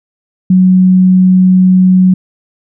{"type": "tone", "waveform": "sine", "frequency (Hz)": 185, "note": "F#3", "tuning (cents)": 0, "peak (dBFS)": -3, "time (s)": [0.5, 2.14], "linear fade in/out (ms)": 5, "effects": []}